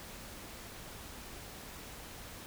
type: silence
effects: pink hiss -48 dBFS RMS until 2.46 s